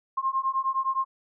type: beating tone pair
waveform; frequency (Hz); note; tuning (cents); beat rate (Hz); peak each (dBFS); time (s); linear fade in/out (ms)
sine; 1060 / 1069.7; C6 / C6; +22 / +38; 9.7; -27; 0.17-1.05; 10
effects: none